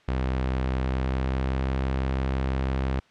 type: tone with pitch glide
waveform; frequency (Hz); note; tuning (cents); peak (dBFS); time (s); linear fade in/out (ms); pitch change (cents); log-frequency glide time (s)
sawtooth; 64.7 to 66.02; C2 to C2; -19 to +16; -20; 0.08-3; 5; +35; 0.78-1.7
effects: white hiss -58 dBFS RMS until 3.1 s + low-pass 3000 Hz 12 dB/octave